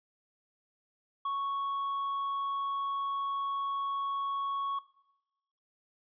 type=tone with tanh clipping; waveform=sine; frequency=1108.7 Hz; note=C#6; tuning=in tune; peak=-31 dBFS; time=1.25-4.79 s; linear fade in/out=5 ms; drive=3 dB; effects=noise-tail reverb RT60 0.9 s tail -19 dB re dry + resampled to 11025 Hz